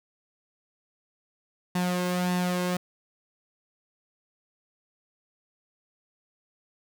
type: tone with flanger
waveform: sawtooth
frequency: 179.7 Hz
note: F3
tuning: 50 cents sharp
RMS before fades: -27 dBFS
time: 1.75-2.77 s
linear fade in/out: 5 ms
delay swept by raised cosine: 1.1 to 1.93 ms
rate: 1.7 Hz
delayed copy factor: +0.55
effects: none